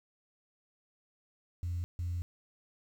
sine tone bursts at uneven times, 87.31 Hz, F2, in tune, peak -31 dBFS, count 2, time 1.63-1.84 / 1.99-2.22 s, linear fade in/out 0 ms, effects tanh soft clip ceiling -29 dBFS + 10-bit

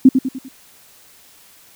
sine tone with echo, 261.6 Hz, C4, in tune, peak -3 dBFS, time 0.05-0.09 s, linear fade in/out 5 ms, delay 99 ms, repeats 4, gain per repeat -7 dB, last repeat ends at 0.486 s, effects white hiss -48 dBFS RMS until 1.75 s

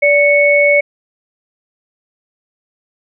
sine tone pair together, 580 / 2213 Hz, D5 / C#7, -22 / -3 cents, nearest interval octave + major seventh, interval 2319 cents, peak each -10 dBFS, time 0.02-0.81 s, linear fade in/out 10 ms, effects none

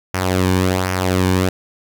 sawtooth tone with flanger, 92.5 Hz, F#2, in tune, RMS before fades -17 dBFS, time 0.14-1.49 s, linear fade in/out 0 ms, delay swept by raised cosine 0.25 to 1.55 ms, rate 1.3 Hz, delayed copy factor -0.6, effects none

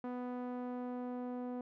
sawtooth tone with low-pass filter sweep, 247.9 Hz, B3, 7 cents sharp, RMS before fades -41 dBFS, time 0.04-1.61 s, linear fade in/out 2 ms, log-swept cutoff 1100 to 720 Hz, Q 0.93, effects none

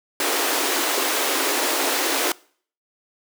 pink high-pass noise, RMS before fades -22 dBFS, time 0.2-2.32 s, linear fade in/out 2 ms, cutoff 270 Hz, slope 96 dB/octave, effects noise-tail reverb RT60 0.5 s tail -23 dB re dry

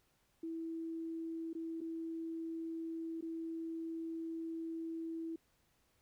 sine tone with dropouts, 327.6 Hz, E4, 11 cents flat, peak -39 dBFS, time 0.43-5.36 s, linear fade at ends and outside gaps 5 ms, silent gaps 1.532-1.55 / 1.807-1.813 / 3.21-3.224 s, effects pink hiss -75 dBFS RMS until 6.01 s

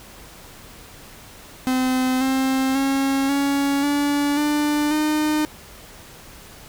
45% pulse tone with pitch steps, 257.1 / 264.5 / 272.1 / 279.9 / 287.9 / 296.2 / 304.7 Hz, C4 / C4 / C#4 / C#4 / D4 / D4 / D#4, -30 / +19 / -32 / +17 / -34 / +15 / -36 cents, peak -18 dBFS, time 1.67-5.45 s, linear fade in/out 0 ms, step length 540 ms, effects pink hiss -43 dBFS RMS until 6.68 s

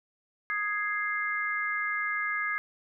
sine chord, Ab major, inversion second, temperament equal, 1244.5 / 1661.2 / 2093 Hz, Eb6 / Ab6 / C7, 0 / 0 / 0 cents, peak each -34 / -31 / -32 dBFS, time 0.5-2.58 s, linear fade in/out 0 ms, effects none

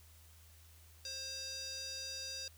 square tone with band-pass filter, 532 Hz, C5, 29 cents sharp, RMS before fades -44 dBFS, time 1.05-2.48 s, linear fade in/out 2 ms, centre 5100 Hz, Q 4.8, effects added 80 Hz sine -59 dBFS peak until 2.57 s + white hiss -64 dBFS RMS until 2.57 s

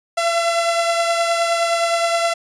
sawtooth beating tone pair, 675 / 684.6 Hz, E5 / F5, +41 / -35 cents, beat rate 9.6 Hz, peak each -13 / -21 dBFS, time 0.17-2.34 s, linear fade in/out 10 ms, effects resampled to 22050 Hz

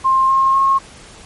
sine tone with pitch steps, 1059 / 1070.7 / 1082.5 Hz, C6 / C6 / C#6, +21 / +40 / -41 cents, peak -10 dBFS, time 0.04-0.79 s, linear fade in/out 20 ms, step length 250 ms, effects pink hiss -40 dBFS RMS until 1.25 s + MP3 48 kbps

